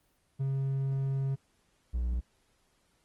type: tone pair in turn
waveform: triangle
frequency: 135.6 / 60.4 Hz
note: C#3 / B1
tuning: -38 / -38 cents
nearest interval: octave + major second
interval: 1400 cents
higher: first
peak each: -26 dBFS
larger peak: neither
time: 0.39-1.36 / 1.93-2.21 s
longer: first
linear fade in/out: 20 ms
effects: pink hiss -71 dBFS RMS until 3.04 s + Opus 24 kbps